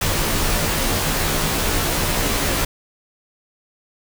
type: noise with comb filter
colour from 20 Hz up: pink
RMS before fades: -20 dBFS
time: 0.01-2.65 s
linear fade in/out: 5 ms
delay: 16 ms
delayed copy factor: -0.85
effects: none